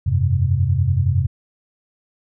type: chord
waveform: sine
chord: F suspended second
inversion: none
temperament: equal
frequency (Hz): 87.31 / 98 / 130.81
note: F2 / G2 / C3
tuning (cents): 0 / 0 / 0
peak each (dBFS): -19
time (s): 0.06-1.27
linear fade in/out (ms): 10
effects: none